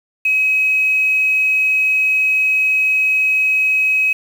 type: tone with quantisation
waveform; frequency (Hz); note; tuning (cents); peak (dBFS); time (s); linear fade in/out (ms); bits
sine; 2546; D#7; +39; -12; 0.25-4.13; 5; 6
effects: none